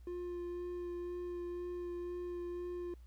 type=tone with vibrato; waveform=triangle; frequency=352.1 Hz; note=F4; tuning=14 cents sharp; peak=-37 dBFS; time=0.07-2.94 s; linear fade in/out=2 ms; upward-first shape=sine; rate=2 Hz; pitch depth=11 cents each way; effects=added 60 Hz sine -52 dBFS peak until 3.06 s + pink hiss -74 dBFS RMS until 3.06 s